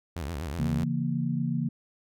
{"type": "tone with vibrato", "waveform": "sawtooth", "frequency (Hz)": 77.1, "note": "D#2", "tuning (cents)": -15, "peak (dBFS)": -28, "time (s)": [0.16, 0.84], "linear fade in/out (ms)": 0, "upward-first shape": "sine", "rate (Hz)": 8.1, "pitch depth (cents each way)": 240}
{"type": "chord", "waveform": "sine", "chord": "A# diminished", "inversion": "first", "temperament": "just", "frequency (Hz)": [139.85, 167.82, 233.1], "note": ["C#3", "E3", "A#3"], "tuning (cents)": [16, 31, 0], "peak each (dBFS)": -30, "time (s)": [0.59, 1.69], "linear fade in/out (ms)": 5}
{"effects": []}